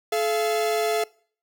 45% pulse tone pair together, 430.4 / 685 Hz, A4 / F5, -38 / -34 cents, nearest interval minor sixth, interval 804 cents, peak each -24 / -25 dBFS, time 0.12-1.04 s, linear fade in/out 5 ms, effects noise-tail reverb RT60 0.5 s tail -23 dB re dry

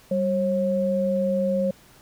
sine tone pair together, 194.2 / 541.4 Hz, G3 / C#5, -16 / -41 cents, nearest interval octave + tritone, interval 1775 cents, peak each -24 / -22 dBFS, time 0.11-1.71 s, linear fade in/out 5 ms, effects pink hiss -53 dBFS RMS until 2.01 s

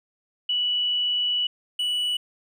sine / triangle tone pair in turn, 2951 / 2951 Hz, F#7 / F#7, -5 / -5 cents, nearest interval unison, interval 0 cents, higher neither, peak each -21 dBFS, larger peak neither, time 0.49-1.47 / 1.79-2.17 s, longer first, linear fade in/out 5 ms, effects none

